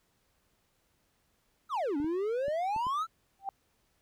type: exponential two-way sweep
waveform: triangle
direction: down then up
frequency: 1369 to 277.2 to 1369 Hz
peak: -27 dBFS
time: 1.69-3.07 s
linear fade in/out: 50 ms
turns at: 1.97 s
type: clicks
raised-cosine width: 3 ms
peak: -32 dBFS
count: 5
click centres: 2.001 / 2.045 / 2.482 / 2.763 / 2.868 s
type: tone with exponential growth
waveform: sine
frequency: 784 Hz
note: G5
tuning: in tune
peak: -28 dBFS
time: 3.39-3.49 s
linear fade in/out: 1 ms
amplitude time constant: 21 ms
effects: pink hiss -73 dBFS RMS until 4.01 s